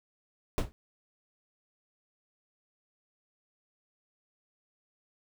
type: noise with exponential decay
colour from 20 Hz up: brown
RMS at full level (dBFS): -20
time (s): 0.58-0.72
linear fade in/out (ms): 0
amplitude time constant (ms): 29
effects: none